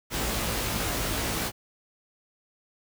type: noise with comb filter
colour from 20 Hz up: pink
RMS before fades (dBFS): -29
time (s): 0.1-1.52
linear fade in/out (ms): 50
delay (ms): 18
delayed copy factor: +0.95
effects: none